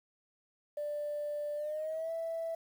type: tone with pitch glide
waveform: sine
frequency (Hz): 590 to 658.4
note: D5 to E5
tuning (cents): +8 to -2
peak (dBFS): -33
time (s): 0.77-2.55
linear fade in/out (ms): 5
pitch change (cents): +190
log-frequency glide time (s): 1.56-2.11
effects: tanh soft clip ceiling -30 dBFS + 10-bit